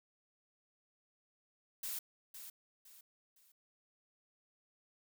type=noise with echo; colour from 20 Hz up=blue; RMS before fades=-41 dBFS; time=1.83-1.99 s; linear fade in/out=5 ms; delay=510 ms; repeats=3; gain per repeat=-9 dB; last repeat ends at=3.52 s; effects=none